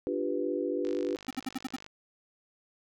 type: chord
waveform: sine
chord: G dominant seventh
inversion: second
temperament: equal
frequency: 293.7 / 349.2 / 392 / 493.9 Hz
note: D4 / F4 / G4 / B4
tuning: 0 / 0 / 0 / 0 cents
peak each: -34 dBFS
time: 0.07-1.16 s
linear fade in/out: 0 ms
type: click train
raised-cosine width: 0.2 ms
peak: -29 dBFS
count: 52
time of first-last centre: 0.85-1.864 s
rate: 50.3 Hz
type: tone bursts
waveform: square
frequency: 261.6 Hz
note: C4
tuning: in tune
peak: -31 dBFS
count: 6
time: 1.28-1.762 s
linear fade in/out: 5 ms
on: 27 ms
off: 64 ms
effects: none